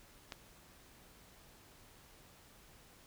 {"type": "click", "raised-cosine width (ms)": 0.2, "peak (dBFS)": -25, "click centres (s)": 0.322, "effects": ["pink hiss -61 dBFS RMS until 3.06 s"]}